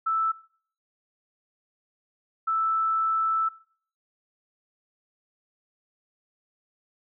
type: tone bursts at uneven times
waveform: sine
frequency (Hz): 1318.5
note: E6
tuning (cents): 0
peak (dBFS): -22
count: 2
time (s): 0.06-0.32 / 2.47-3.49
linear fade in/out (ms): 10
effects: noise-tail reverb RT60 0.5 s tail -20 dB re dry